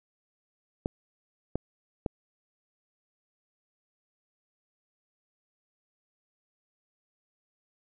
clicks, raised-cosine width 2 ms, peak -15 dBFS, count 3, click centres 0.859 / 1.556 / 2.062 s, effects none

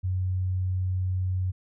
sine tone, 92.5 Hz, F#2, in tune, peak -24 dBFS, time 0.03-1.52 s, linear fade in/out 20 ms, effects none

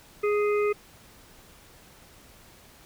harmonic tone, 415.3 Hz, G#4, in tune, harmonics 1 / 3 / 5 / 6, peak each -22 / -32 / -36 / -38 dBFS, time 0.23-0.73 s, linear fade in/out 10 ms, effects pink hiss -53 dBFS RMS until 2.85 s

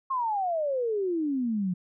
sine exponential sweep, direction down, 1090 to 174.61 Hz, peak -25 dBFS, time 0.1-1.74 s, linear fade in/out 10 ms, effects none

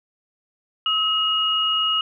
sine tone pair together, 1281.1 / 2876 Hz, E6 / F#7, -50 / -50 cents, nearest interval octave + major second, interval 1400 cents, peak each -24 / -19 dBFS, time 0.86-2.01 s, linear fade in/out 2 ms, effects none

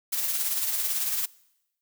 blue noise with tremolo, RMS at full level -26 dBFS, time 0.12-1.26 s, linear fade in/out 10 ms, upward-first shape sine, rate 18 Hz, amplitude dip 40%, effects noise-tail reverb RT60 0.9 s tail -23 dB re dry

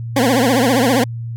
20% pulse tone with vibrato, 254.3 Hz, C4, 49 cents flat, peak -7 dBFS, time 0.16-1.04 s, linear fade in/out 5 ms, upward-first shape triangle, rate 15 Hz, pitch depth 220 cents each way, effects added 116 Hz sine -23 dBFS peak until 1.36 s

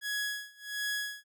sawtooth tone with tremolo, 1674 Hz, G#6, 13 cents sharp, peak -27 dBFS, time 0.01-1.24 s, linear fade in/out 50 ms, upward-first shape sine, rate 1.4 Hz, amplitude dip 95%, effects none

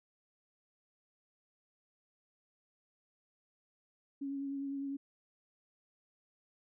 sine tone with vibrato, 277 Hz, C#4, 1 cent flat, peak -36 dBFS, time 4.21-4.97 s, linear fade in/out 10 ms, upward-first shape sine, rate 9.9 Hz, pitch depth 19 cents each way, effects none

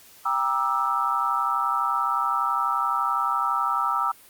sine chord, E half-diminished seventh, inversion first, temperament just, 791.1 / 949.3 / 1186.7 / 1318.5 Hz, G5 / Bb5 / D6 / E6, +16 / +31 / +18 / 0 cents, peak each -30 / -28 / -27 / -24 dBFS, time 0.25-4.12 s, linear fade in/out 10 ms, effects white hiss -51 dBFS RMS until 4.29 s + Opus 48 kbps

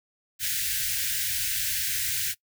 white band-stop noise, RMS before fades -28 dBFS, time 0.39-2.35 s, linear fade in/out 50 ms, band 140 to 1500 Hz, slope 96 dB/octave, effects noise-tail reverb RT60 0.1 s tail -22 dB re dry

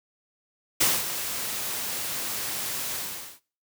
white noise with ADSR envelope, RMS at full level -20 dBFS, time 0.8-3.4 s, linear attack 12 ms, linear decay 220 ms, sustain -11 dB, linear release 460 ms, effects noise-tail reverb RT60 0.4 s tail -22 dB re dry + high-pass 80 Hz 12 dB/octave

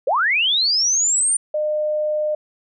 sine linear sweep, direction up, 461.7 to 9140 Hz, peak -15 dBFS, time 0.07-1.37 s, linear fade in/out 5 ms
sine tone, 607 Hz, D#5, 43 cents flat, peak -18 dBFS, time 1.54-2.35 s, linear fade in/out 5 ms
effects none

